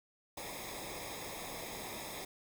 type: noise with comb filter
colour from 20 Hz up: pink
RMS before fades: -44 dBFS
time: 0.37-2.25 s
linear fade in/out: 5 ms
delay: 0.68 ms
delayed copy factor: -0.75
effects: none